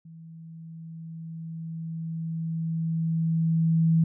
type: tone with level ramp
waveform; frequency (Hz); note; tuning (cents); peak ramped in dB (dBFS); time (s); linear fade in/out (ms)
sine; 163.2; E3; -17; -43 to -17; 0.05-4.04; 5
effects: none